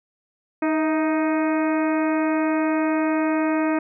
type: harmonic tone with a mistuned harmonic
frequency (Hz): 311.9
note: D#4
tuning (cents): +4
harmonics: 1 / 2 / 3 / 4 / 5 / 6 / 7 / 8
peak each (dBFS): -20 / -26 / -30 / -32 / -34 / -36 / -37 / -38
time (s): 0.62-3.79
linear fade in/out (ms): 5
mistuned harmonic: 2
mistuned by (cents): +40
effects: none